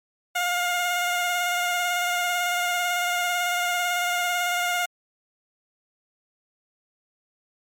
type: tone with vibrato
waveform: 15% pulse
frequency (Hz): 710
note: F5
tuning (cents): +28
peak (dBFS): -16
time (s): 0.35-4.86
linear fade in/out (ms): 10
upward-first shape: sine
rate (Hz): 18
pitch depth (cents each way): 22
effects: MP3 96 kbps